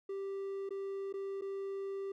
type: tone with dropouts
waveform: triangle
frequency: 392 Hz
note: G4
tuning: in tune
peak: -35 dBFS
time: 0.09-2.12 s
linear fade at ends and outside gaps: 5 ms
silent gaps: 0.692-0.706 / 1.127-1.138 / 1.412-1.419 s
effects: none